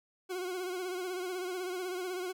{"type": "tone with vibrato", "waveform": "40% pulse", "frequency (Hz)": 365, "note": "F#4", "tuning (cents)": -24, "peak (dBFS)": -34, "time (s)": [0.29, 2.33], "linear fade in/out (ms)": 20, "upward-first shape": "sine", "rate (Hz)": 16, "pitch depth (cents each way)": 56, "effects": []}